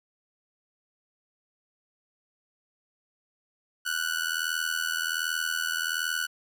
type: tone with amplitude modulation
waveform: sawtooth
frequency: 1480 Hz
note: F#6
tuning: in tune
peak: -20 dBFS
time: 3.85-6.27 s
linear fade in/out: 20 ms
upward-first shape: sine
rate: 81.3 Hz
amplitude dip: 85%
effects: none